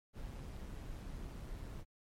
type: noise with amplitude modulation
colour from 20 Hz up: brown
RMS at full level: -44 dBFS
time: 0.13-1.85 s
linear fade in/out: 50 ms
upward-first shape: sine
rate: 134 Hz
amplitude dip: 35%
effects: MP3 64 kbps